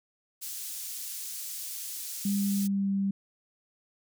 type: high-pass noise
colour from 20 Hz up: pink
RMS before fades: -38 dBFS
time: 0.41-2.68 s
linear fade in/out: 20 ms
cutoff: 6600 Hz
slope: 12 dB/octave
type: tone with pitch glide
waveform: sine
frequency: 200 to 196.56 Hz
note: G3 to G3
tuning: +35 to +5 cents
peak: -25 dBFS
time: 2.25-3.11 s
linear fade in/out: 5 ms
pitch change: -30 cents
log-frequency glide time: 2.42-2.9 s
effects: none